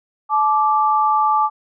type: tone pair together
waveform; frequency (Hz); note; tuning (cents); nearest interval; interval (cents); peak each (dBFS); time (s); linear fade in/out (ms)
sine; 863 / 1173.5; A5 / D6; -34 / -2; perfect fourth; 532; -16; 0.29-1.5; 50
effects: none